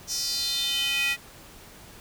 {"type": "tone with high-pass filter sweep", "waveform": "square", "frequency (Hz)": 277.2, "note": "C#4", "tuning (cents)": 0, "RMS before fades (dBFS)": -27, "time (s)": [0.07, 1.17], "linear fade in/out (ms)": 50, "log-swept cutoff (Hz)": [5800, 2200], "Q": 5.1, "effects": ["pink hiss -48 dBFS RMS until 2 s"]}